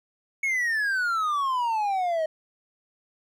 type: exponential sweep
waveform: triangle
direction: down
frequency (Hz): 2217 to 620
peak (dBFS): -21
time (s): 0.43-2.26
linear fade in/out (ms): 5
effects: none